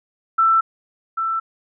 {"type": "tone with echo", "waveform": "sine", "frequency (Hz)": 1332, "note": "E6", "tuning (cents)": 18, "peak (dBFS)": -12, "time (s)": [0.38, 0.61], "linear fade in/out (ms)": 10, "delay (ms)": 790, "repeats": 1, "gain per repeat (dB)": -7, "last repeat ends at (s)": 1.4, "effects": []}